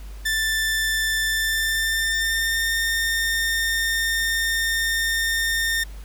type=tone with pitch glide; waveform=sawtooth; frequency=1769 to 1819.8 Hz; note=A6 to A#6; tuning=+9 to -42 cents; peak=-17 dBFS; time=0.25-5.84 s; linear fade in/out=10 ms; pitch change=+49 cents; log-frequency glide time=1.26-2.74 s; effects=added 50 Hz sine -34 dBFS peak until 6.04 s + pink hiss -49 dBFS RMS until 6.04 s